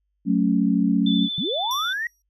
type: chord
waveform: sine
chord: F# minor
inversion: none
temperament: equal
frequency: 185 / 220 / 277.2 Hz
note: F#3 / A3 / C#4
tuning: 0 / 0 / 0 cents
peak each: -21 dBFS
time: 0.25-1.29 s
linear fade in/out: 50 ms
type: tone with vibrato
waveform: sine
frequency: 3507 Hz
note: A7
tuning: 6 cents flat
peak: -25 dBFS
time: 1.06-1.93 s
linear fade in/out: 5 ms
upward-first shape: triangle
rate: 13 Hz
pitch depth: 25 cents each way
type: linear sweep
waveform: sine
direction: up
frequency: 138.59 to 1929 Hz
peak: -24 dBFS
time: 1.38-2.07 s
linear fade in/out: 2 ms
type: tone with exponential decay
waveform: 25% pulse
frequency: 5700 Hz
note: F8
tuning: 34 cents sharp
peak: -25 dBFS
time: 1.71-2.22 s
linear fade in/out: 1 ms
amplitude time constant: 110 ms
effects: noise-tail reverb RT60 0.1 s tail -25 dB re dry + added 50 Hz sine -70 dBFS peak until 2.29 s